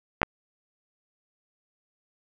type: clicks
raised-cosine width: 0.5 ms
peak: -5 dBFS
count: 2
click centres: 0.217 / 0.231 s
effects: none